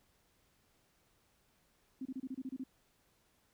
sine tone bursts, 261.6 Hz, C4, in tune, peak -38 dBFS, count 9, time 2.01-2.638 s, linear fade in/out 5 ms, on 44 ms, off 29 ms, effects pink hiss -73 dBFS RMS until 3.53 s

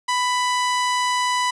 sawtooth tone, 993 Hz, B5, 9 cents sharp, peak -15 dBFS, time 0.08-1.51 s, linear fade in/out 10 ms, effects resampled to 22050 Hz

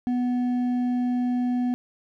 triangle tone with hard clipping, 246.9 Hz, B3, in tune, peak -23 dBFS, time 0.07-1.74 s, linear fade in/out 0 ms, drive 8 dB, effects none

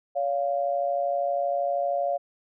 sine tone pair together, 565.8 / 698.5 Hz, C#5 / F5, +35 / 0 cents, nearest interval major third, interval 365 cents, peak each -26 dBFS, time 0.15-2.18 s, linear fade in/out 20 ms, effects none

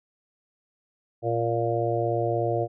harmonic tone, 116.54 Hz, A#2, in tune, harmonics 1 / 3 / 4 / 5 / 6, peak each -29 / -29 / -29 / -29 / -29 dBFS, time 1.22-2.68 s, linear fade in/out 50 ms, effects none

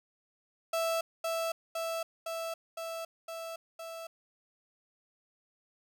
35% pulse tone with echo, 659.3 Hz, E5, in tune, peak -27 dBFS, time 0.73-1.01 s, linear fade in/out 5 ms, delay 510 ms, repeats 6, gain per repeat -2 dB, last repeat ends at 4.07 s, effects none

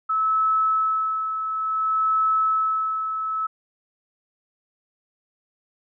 sine tone with tremolo, 1300 Hz, E6, 24 cents flat, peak -17 dBFS, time 0.09-3.47 s, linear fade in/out 10 ms, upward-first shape sine, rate 0.57 Hz, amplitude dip 55%, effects none

